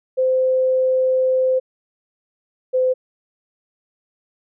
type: tone pair in turn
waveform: sine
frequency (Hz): 517 / 512.5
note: C5 / C5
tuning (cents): -21 / -36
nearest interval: unison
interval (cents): 15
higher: first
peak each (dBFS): -14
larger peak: neither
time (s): 0.17-1.6 / 2.73-2.94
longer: first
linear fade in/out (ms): 20
effects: none